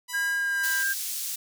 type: tone with tremolo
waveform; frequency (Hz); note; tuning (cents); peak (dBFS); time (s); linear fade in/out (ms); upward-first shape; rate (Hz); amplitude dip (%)
5% pulse; 987.8; B5; 0; -21; 0.08-0.84; 20; sine; 2; 55
type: tone with pitch glide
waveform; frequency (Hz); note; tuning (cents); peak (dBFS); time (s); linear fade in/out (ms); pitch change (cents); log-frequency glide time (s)
sine; 1622 to 1596; G#6 to G6; -41 to +31; -24; 0.13-0.94; 20; -28; 0.38-0.72
type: high-pass noise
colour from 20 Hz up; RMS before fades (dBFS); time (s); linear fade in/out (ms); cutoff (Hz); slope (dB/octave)
pink; -32; 0.63-1.36; 10; 5800; 12
effects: none